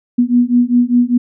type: beating tone pair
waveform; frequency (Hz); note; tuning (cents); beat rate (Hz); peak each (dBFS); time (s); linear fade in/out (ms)
sine; 240.9 / 245.9; B3 / B3; -43 / -7; 5; -12; 0.18-1.18; 10
effects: none